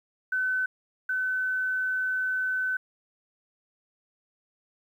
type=tone pair in turn; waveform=sine; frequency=1515 / 1515 Hz; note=F#6 / F#6; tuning=+40 / +40 cents; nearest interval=unison; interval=0 cents; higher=neither; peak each=-24 / -25 dBFS; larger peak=first; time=0.32-0.66 / 1.09-2.77 s; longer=second; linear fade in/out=5 ms; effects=10-bit